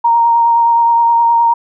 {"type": "tone with vibrato", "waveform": "sine", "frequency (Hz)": 932.3, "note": "A#5", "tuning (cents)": 0, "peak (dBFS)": -7, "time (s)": [0.04, 1.54], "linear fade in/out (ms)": 10, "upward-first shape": "triangle", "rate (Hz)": 9.6, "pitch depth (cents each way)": 18, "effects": []}